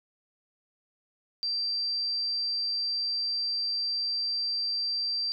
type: tone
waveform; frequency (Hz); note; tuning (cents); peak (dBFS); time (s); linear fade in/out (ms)
sine; 4699; D8; 0; -27; 1.43-5.32; 0
effects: none